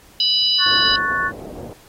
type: harmonic tone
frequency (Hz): 987.8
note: B5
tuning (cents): 0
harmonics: 3 / 4 / 5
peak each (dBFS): -19 / -19 / -19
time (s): 0.2-0.96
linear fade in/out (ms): 2
type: chord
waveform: sine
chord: F# minor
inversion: second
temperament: equal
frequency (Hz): 1108.7 / 1480 / 1760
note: C#6 / F#6 / A6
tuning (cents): 0 / 0 / 0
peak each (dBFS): -22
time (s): 0.58-1.32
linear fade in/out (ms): 50
type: low-pass noise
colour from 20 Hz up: white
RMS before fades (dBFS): -34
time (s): 0.66-1.73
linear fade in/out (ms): 2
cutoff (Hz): 620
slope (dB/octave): 24
effects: pink hiss -49 dBFS RMS until 1.88 s + AAC 48 kbps